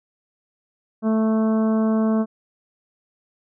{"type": "harmonic tone", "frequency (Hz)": 220, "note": "A3", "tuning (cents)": 0, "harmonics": [1, 2, 3, 4, 5, 6, 7], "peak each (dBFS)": [-17, -27, -28, -38, -34, -40, -44], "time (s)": [1.02, 2.26], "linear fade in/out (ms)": 50, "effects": []}